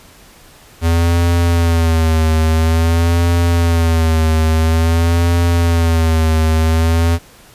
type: tone with vibrato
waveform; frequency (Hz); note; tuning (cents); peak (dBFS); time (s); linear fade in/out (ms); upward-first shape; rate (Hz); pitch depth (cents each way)
square; 82.6; E2; +4; -11; 0.81-7.19; 50; sine; 0.49; 65
effects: pink hiss -43 dBFS RMS until 7.54 s + resampled to 32000 Hz